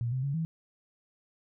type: tone with pitch steps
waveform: sine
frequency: 118.4 / 129.7 / 139.8 / 162.6 Hz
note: A#2 / C3 / C#3 / E3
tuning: +27 / -15 / +15 / -23 cents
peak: -28 dBFS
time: 0.01-0.45 s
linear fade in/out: 0 ms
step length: 110 ms
effects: none